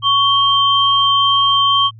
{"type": "tone pair together", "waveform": "sine", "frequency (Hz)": [1114, 3151], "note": ["C#6", "G7"], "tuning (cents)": [8, 8], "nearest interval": "octave + tritone", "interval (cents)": 1800, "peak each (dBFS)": -13, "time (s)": [0.02, 1.91], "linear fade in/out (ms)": 50, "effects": ["added 111 Hz sine -36 dBFS peak until 1.99 s"]}